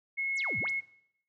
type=tone; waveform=sine; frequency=2176 Hz; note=C#7; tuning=33 cents flat; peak=-29 dBFS; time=0.17-0.81 s; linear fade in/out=20 ms
type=exponential two-way sweep; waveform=sine; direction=down then up; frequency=11000 to 90 to 11000 Hz; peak=-38 dBFS; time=0.35-0.71 s; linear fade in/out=50 ms; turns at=0.59 s
effects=noise-tail reverb RT60 0.7 s tail -17 dB re dry